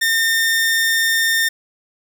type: tone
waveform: sawtooth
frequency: 1816 Hz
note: A#6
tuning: 46 cents flat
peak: -11 dBFS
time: 0.01-1.49 s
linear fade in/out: 10 ms
effects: none